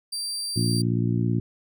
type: tone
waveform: 30% pulse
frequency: 4699 Hz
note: D8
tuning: in tune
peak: -25 dBFS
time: 0.12-0.82 s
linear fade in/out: 10 ms
type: harmonic tone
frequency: 58.27 Hz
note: A#1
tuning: in tune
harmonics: 2 / 3 / 4 / 5 / 6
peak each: -23 / -27 / -29 / -31 / -33 dBFS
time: 0.56-1.4 s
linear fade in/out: 5 ms
effects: none